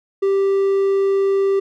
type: tone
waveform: triangle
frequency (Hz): 392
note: G4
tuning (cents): 0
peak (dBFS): -12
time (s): 0.22-1.6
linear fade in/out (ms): 10
effects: none